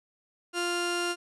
sawtooth tone pair together, 349.2 / 1396.8 Hz, F4 / F6, 0 / 0 cents, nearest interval 2 octaves, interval 2400 cents, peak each -26 dBFS, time 0.53-1.16 s, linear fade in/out 50 ms, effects resampled to 24000 Hz

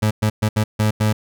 30% pulse tone bursts at uneven times, 107.3 Hz, A2, 43 cents flat, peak -12 dBFS, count 6, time 0.02-0.11 / 0.22-0.3 / 0.42-0.49 / 0.56-0.64 / 0.79-0.91 / 1-1.13 s, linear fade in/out 10 ms, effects none

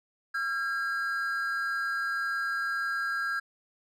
triangle tone pair together, 1364.8 / 1623 Hz, F6 / G#6, -40 / -40 cents, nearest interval minor third, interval 300 cents, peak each -31 / -28 dBFS, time 0.34-3.4 s, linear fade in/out 10 ms, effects none

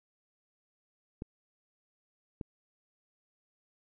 clicks, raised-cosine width 3 ms, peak -25 dBFS, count 2, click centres 1.221 / 2.412 s, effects none

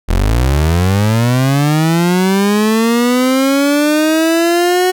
30% pulse linear sweep, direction up, 39.64 to 370 Hz, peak -7 dBFS, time 0.08-4.92 s, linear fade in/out 20 ms, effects none

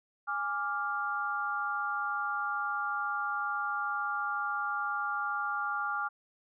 sine chord, D diminished, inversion second, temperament equal with one note detuned, 825.8 / 1174.7 / 1396.9 Hz, Ab5 / D6 / F6, -10 / 0 / 0 cents, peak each -37 / -35 / -33 dBFS, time 0.27-6.09 s, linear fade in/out 20 ms, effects none

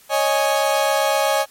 35% pulse chord, C# suspended second, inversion none, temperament equal, 554.4 / 622.3 / 830.6 Hz, C#5 / D#5 / G#5, 0 / 0 / 0 cents, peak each -19 dBFS, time 0.09-1.46 s, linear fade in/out 50 ms, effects white hiss -50 dBFS RMS until 1.5 s + MP3 64 kbps

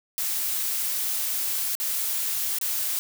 blue noise with dropouts, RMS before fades -27 dBFS, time 0.18-2.99 s, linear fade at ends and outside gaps 0 ms, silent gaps 1.752-1.8 / 2.586-2.613 s, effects none

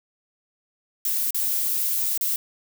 violet noise with dropouts, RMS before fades -24 dBFS, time 1.05-2.36 s, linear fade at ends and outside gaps 2 ms, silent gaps 1.307-1.345 / 2.177-2.21 s, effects none

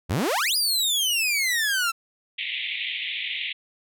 sawtooth exponential two-way sweep, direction up then down, 73.42 to 4978 to 1323 Hz, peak -18 dBFS, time 0.09-1.92 s, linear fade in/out 20 ms, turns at 0.56 s
pink band-pass noise, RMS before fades -30 dBFS, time 2.38-3.53 s, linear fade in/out 10 ms, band 2000 to 3700 Hz, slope 96 dB/octave
effects none

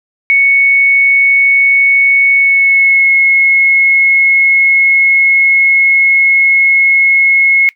sine tone with pitch glide, 2217 to 2174 Hz, C#7 to C#7, 0 to -34 cents, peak -5 dBFS, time 0.3-7.69 s, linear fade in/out 0 ms, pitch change -34 cents, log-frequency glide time 2.34-3.12 s, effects noise-tail reverb RT60 0.1 s tail -20 dB re dry

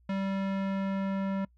square tone with low-pass filter sweep, 194.3 Hz, G3, 15 cents flat, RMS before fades -31 dBFS, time 0.09-1.45 s, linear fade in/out 5 ms, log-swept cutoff 2700 to 1600 Hz, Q 0.85, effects noise-tail reverb RT60 0.1 s tail -25 dB re dry + added 60 Hz sine -60 dBFS peak until 1.57 s

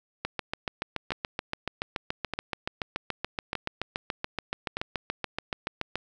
two click trains, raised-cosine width 0.3 ms, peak -14 / -13 dBFS, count 4 / 41, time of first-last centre 1.12-4.77 / 0.25-5.956 s, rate 0.822 / 7.01 Hz, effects none

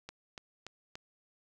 click train, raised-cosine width 0.2 ms, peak -26 dBFS, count 4, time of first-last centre 0.09-0.955 s, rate 3.47 Hz, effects none

